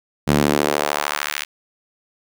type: tone with high-pass filter sweep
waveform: sawtooth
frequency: 73.42 Hz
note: D2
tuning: in tune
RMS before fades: -20 dBFS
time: 0.27-1.45 s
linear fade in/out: 20 ms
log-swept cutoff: 160 to 2300 Hz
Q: 1.2
effects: none